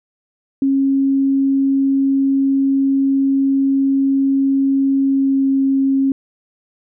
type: tone with pitch glide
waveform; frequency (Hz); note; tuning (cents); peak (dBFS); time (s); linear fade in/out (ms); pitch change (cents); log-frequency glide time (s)
sine; 272.3 to 270.6; C#4 to C#4; -31 to -42; -12; 0.62-6.12; 2; -11; 5.03-5.49
effects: none